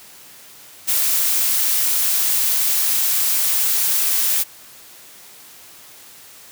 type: noise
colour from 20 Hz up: blue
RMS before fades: -18 dBFS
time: 0.87-4.44 s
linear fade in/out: 20 ms
effects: white hiss -43 dBFS RMS until 6.51 s + high-pass 80 Hz 12 dB/octave